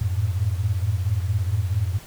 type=tone cluster; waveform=sine; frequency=89.4 / 106.4 / 110.9 Hz; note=F2 / G#2 / A2; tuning=+41 / +42 / +14 cents; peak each=-23 / -24 / -29 dBFS; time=0.01-1.99 s; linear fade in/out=5 ms; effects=pink hiss -44 dBFS RMS until 2.06 s